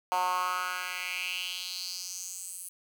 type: tone with high-pass filter sweep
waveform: 10% pulse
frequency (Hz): 181.7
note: F#3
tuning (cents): -31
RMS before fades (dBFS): -34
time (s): 0.12-2.69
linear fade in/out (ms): 0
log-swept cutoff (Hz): 840 to 10000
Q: 3.9
effects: none